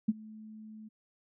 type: tone with ADSR envelope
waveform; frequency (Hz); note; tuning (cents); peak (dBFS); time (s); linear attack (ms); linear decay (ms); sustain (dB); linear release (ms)
sine; 216.7; A3; -26; -21; 0.08-0.89; 10; 32; -24; 16
effects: none